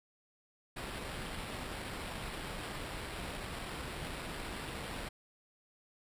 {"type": "noise with sample-and-hold", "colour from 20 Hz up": "pink", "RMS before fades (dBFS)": -42, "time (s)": [0.76, 5.09], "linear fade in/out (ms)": 10, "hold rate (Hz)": 6300, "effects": ["resampled to 32000 Hz"]}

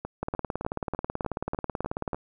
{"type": "two click trains", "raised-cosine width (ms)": 1, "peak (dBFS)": [-15, -19], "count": [36, 8], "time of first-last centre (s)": [[0.23, 2.132], [0.05, 2.146]], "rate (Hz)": [18.4, 3.34], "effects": []}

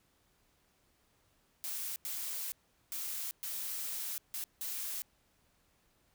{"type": "noise bursts at uneven times", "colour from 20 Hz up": "blue", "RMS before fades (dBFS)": -39, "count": 6, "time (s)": [[1.64, 1.96], [2.05, 2.52], [2.92, 3.31], [3.43, 4.18], [4.34, 4.44], [4.61, 5.02]], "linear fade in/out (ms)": 0, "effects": ["pink hiss -72 dBFS RMS until 6.14 s"]}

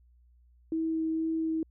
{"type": "tone with vibrato", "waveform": "sine", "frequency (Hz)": 321.9, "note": "E4", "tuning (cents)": -41, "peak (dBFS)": -27, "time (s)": [0.72, 1.63], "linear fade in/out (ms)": 2, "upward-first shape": "sine", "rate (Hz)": 2.1, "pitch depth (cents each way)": 8, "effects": ["added 60 Hz sine -58 dBFS peak until 1.7 s"]}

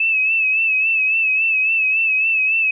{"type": "tone with vibrato", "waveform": "sine", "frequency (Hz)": 2603, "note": "E7", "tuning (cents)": -22, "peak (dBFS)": -14, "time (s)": [0, 2.71], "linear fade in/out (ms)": 5, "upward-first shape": "sine", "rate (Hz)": 3.6, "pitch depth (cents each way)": 51, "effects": []}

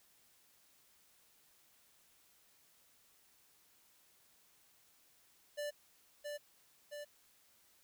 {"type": "tone with echo", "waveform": "square", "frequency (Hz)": 587.3, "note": "D5", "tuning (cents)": 0, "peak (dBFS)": -39, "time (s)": [5.57, 5.71], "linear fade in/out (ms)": 20, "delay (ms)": 670, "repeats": 2, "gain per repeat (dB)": -3, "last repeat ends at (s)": 7.05, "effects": ["white hiss -69 dBFS RMS until 7.83 s"]}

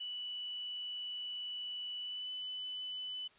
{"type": "tone with pitch glide", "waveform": "sine", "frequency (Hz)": [2961, 3002], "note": ["F#7", "F#7"], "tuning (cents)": [1, 24], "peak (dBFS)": -39, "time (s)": [0, 3.28], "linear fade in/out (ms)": 10, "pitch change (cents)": 23, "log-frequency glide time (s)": [1.99, 2.33], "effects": ["white hiss -64 dBFS RMS until 3.38 s", "resampled to 8000 Hz"]}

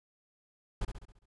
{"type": "noise with echo", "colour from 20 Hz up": "brown", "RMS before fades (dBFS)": -32, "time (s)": [0.81, 0.85], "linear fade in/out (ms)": 5, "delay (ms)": 68, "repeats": 6, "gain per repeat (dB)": -6, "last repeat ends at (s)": 1.258, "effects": ["resampled to 24000 Hz"]}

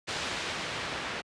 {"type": "noise with low-pass filter sweep", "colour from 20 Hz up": "white", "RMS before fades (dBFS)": -35, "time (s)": [0.07, 1.22], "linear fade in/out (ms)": 20, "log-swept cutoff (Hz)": [4100, 2500], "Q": 0.73, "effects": ["high-pass 60 Hz 12 dB/octave", "resampled to 22050 Hz"]}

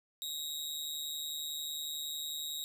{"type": "tone with amplitude modulation", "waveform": "sawtooth", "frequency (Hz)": 3785, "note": "A#7", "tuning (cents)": 26, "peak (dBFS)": -31, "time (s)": [0.22, 2.64], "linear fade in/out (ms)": 0, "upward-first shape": "sine", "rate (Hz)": 151, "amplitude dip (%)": 70, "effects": []}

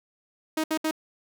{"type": "tone bursts", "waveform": "sawtooth", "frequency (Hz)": 314.3, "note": "D#4", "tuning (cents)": 18, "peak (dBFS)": -20, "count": 3, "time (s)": [0.57, 0.911], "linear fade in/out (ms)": 5, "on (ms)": 69, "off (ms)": 67, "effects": []}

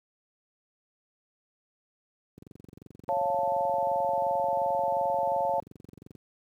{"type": "click train", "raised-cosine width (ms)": 3, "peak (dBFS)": -33, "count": 87, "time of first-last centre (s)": [2.38, 6.152], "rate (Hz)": 22.8}
{"type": "chord", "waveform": "sine", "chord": "Db augmented", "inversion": "none", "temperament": "equal", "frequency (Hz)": [554.4, 698.5, 880], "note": ["Db5", "F5", "A5"], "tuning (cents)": [0, 0, 0], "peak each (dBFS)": -29, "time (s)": [3.09, 5.6], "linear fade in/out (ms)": 0}
{"effects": ["high-pass 100 Hz 12 dB/octave", "10-bit"]}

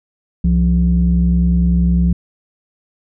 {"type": "tone pair together", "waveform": "sine", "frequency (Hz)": [65.4, 174.61], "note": ["C2", "F3"], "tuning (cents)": [0, 0], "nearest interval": "octave + perfect fourth", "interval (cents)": 1700, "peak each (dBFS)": -12, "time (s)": [0.44, 2.13], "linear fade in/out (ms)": 5, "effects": ["tanh soft clip ceiling -5 dBFS"]}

